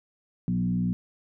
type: tone with frequency modulation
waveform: sine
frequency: 180 Hz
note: F#3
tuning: 47 cents flat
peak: -23 dBFS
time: 0.48-0.93 s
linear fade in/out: 0 ms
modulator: 61 Hz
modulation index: 0.92
effects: none